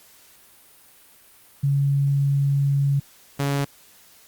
sine / sawtooth tone pair in turn, 140 / 140.67 Hz, C#3 / C#3, +18 / +26 cents, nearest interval unison, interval 8 cents, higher second, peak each -17 dBFS, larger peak neither, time 1.63-3 / 3.39-3.65 s, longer first, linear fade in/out 10 ms, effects white hiss -52 dBFS RMS until 4.27 s + Opus 48 kbps

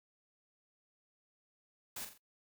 white noise with echo, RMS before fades -43 dBFS, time 1.96-2.05 s, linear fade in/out 5 ms, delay 43 ms, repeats 3, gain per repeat -7 dB, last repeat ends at 2.179 s, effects noise-tail reverb RT60 0.1 s tail -23 dB re dry

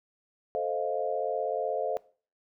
sine chord, F dominant seventh, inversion first, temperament equal, 440 / 523.3 / 622.3 / 698.5 Hz, A4 / C5 / Eb5 / F5, 0 / 0 / 0 / 0 cents, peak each -33 dBFS, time 0.55-1.97 s, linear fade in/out 0 ms, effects noise-tail reverb RT60 0.4 s tail -20 dB re dry

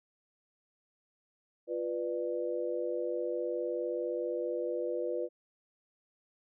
sine chord, B diminished, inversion second, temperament equal with one note detuned, 349.2 / 493.9 / 593.5 Hz, F4 / B4 / D5, 0 / 0 / +18 cents, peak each -36 / -34 / -38 dBFS, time 1.67-5.29 s, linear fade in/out 50 ms, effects none

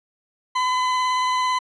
40% pulse tone with vibrato, 1011 Hz, B5, 40 cents sharp, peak -18 dBFS, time 0.55-1.59 s, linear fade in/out 10 ms, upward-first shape square, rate 18 Hz, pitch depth 10 cents each way, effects low-pass 5000 Hz 12 dB/octave

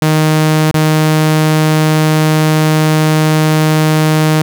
sawtooth tone with dropouts, 155.56 Hz, D#3, in tune, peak -4 dBFS, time 0.02-4.42 s, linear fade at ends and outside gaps 2 ms, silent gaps 0.712-0.742 s, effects none

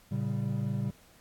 triangle chord, G diminished, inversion first, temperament equal with one note detuned, 113.68 / 138.59 / 196 Hz, Bb2 / Db3 / G3, -43 / 0 / 0 cents, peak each -31 / -31 / -32 dBFS, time 0.11-0.91 s, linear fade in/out 10 ms, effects pink hiss -60 dBFS RMS until 1.2 s + AAC 64 kbps

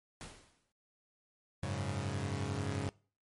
pink noise with exponential decay, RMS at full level -45 dBFS, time 0.21-0.72 s, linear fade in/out 0 ms, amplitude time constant 110 ms
sawtooth chord, F# suspended second, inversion none, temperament equal, 92.5 / 103.83 / 138.59 Hz, F#2 / G#2 / C#3, 0 / 0 / 0 cents, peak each -35 dBFS, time 1.63-2.89 s, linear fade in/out 0 ms
effects noise-tail reverb RT60 0.4 s tail -23 dB re dry + MP3 48 kbps

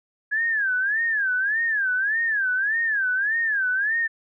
sine tone with vibrato, 1661.2 Hz, G#6, in tune, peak -20 dBFS, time 0.31-4.08 s, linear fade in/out 20 ms, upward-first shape sine, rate 1.7 Hz, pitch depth 190 cents each way, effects none

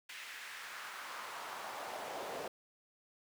brown noise with high-pass filter sweep, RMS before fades -45 dBFS, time 0.09-2.48 s, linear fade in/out 5 ms, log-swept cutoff 2200 to 530 Hz, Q 1.8, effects none

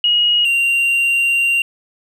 sine / triangle tone pair in turn, 2890 / 2768 Hz, F#7 / F7, -41 / -16 cents, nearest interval minor second, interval 75 cents, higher first, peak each -11 dBFS, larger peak neither, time 0.04-0.45 / 0.45-1.62 s, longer second, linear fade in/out 2 ms, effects none

